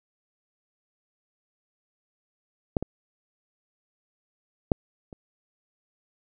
clicks, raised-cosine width 2 ms, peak -9 / -16 / -6 / -28 dBFS, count 4, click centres 2.768 / 2.826 / 4.718 / 5.128 s, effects none

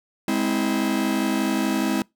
45% pulse chord, Ab augmented, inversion none, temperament just, 207.7 / 259.6 / 324.5 Hz, Ab3 / C4 / E4, 0 / -13 / -27 cents, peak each -25 dBFS, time 0.28-2.02 s, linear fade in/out 2 ms, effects noise-tail reverb RT60 0.2 s tail -25 dB re dry

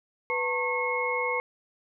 sine tone cluster, 494.8 / 906 / 1086 / 2170 Hz, B4 / A#5 / C#6 / C#7, +3 / -50 / -36 / -37 cents, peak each -30 / -33 / -33 / -29 dBFS, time 0.3-1.4 s, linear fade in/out 0 ms, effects none

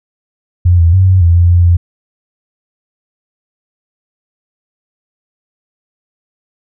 sine tone with pitch steps, 88.4 / 83.8 / 94.1 / 93.4 / 85.1 / 86.8 / 87.5 / 86.6 Hz, F2 / E2 / F#2 / F#2 / F2 / F2 / F2 / F2, +22 / +29 / +30 / +17 / -44 / -10 / +4 / -14 cents, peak -4 dBFS, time 0.65-1.77 s, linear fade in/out 10 ms, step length 140 ms, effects none

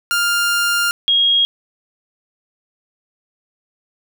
sawtooth / sine tone pair in turn, 1400 / 3274 Hz, F6 / G#7, +4 / -25 cents, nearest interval octave + minor third, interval 1471 cents, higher second, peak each -11 dBFS, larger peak neither, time 0.11-0.91 / 1.08-1.45 s, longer first, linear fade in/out 0 ms, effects none

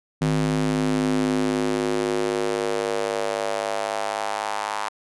square tone with high-pass filter sweep, 51.91 Hz, G#1, in tune, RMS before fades -24 dBFS, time 0.21-4.89 s, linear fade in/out 10 ms, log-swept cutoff 180 to 940 Hz, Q 2.9, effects resampled to 24000 Hz

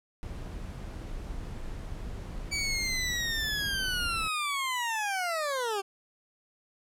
brown noise, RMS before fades -38 dBFS, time 0.23-4.28 s, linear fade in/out 0 ms
20% pulse linear sweep, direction down, 2300 to 380 Hz, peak -24 dBFS, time 2.51-5.82 s, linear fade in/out 20 ms
effects low-pass 12000 Hz 12 dB/octave

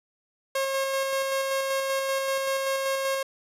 sawtooth tone with tremolo, 540 Hz, C#5, 45 cents flat, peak -20 dBFS, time 0.55-3.23 s, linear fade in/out 5 ms, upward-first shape square, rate 5.2 Hz, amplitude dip 25%, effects resampled to 32000 Hz

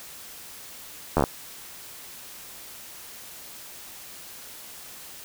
slowing click train, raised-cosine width 1 ms, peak -6 dBFS, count 6, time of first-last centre 1.17-1.239 s, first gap 12 ms, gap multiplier 1.07, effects white hiss -43 dBFS RMS until 5.24 s

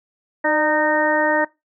harmonic tone with a mistuned harmonic, 308 Hz, D#4, 17 cents flat, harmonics 1 / 2 / 3 / 4 / 5 / 6, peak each -24 / -20 / -22 / -31 / -26 / -21 dBFS, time 0.44-1.45 s, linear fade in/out 10 ms, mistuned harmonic 2, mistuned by -37 cents, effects noise-tail reverb RT60 0.2 s tail -20 dB re dry

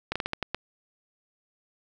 slowing click train, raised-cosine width 0.3 ms, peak -12 dBFS, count 7, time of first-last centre 0.12-0.546 s, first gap 36 ms, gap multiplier 1.27, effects none

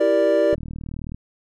triangle chord, E half-diminished seventh, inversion none, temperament equal, 329.6 / 392 / 466.2 / 587.3 Hz, E4 / G4 / Bb4 / D5, 0 / 0 / 0 / 0 cents, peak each -21 / -21 / -21 / -15 dBFS, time 0-0.55 s, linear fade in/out 10 ms
click train, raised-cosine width 5 ms, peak -20 dBFS, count 25, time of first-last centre 0.53-1.145 s, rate 39 Hz
effects none

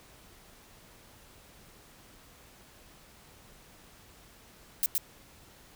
violet noise with echo, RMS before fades -26 dBFS, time 4.83-4.86 s, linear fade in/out 0 ms, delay 120 ms, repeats 1, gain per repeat -2 dB, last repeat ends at 4.98 s, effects pink hiss -56 dBFS RMS until 5.75 s

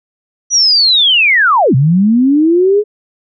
sine linear two-way sweep, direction down then up, 5920 to 123.47 to 427.2 Hz, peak -6 dBFS, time 0.5-2.84 s, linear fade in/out 50 ms, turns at 1.75 s, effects none

